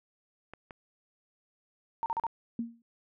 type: clicks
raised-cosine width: 0.5 ms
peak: -29 dBFS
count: 2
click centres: 0.536 / 0.708 s
type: tone bursts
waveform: sine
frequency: 917 Hz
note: A#5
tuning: 29 cents flat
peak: -28 dBFS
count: 4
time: 2.03-2.267 s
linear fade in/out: 0 ms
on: 30 ms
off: 39 ms
type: tone with exponential decay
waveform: sine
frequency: 232.6 Hz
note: A#3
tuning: 4 cents flat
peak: -27 dBFS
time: 2.59-2.82 s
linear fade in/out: 2 ms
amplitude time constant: 48 ms
effects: none